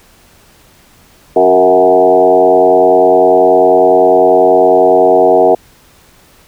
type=tone with frequency modulation; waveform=sine; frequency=554.4 Hz; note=C#5; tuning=in tune; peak=-4 dBFS; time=1.36-5.55 s; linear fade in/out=5 ms; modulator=89.9 Hz; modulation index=2.4; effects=pink hiss -45 dBFS RMS until 6.47 s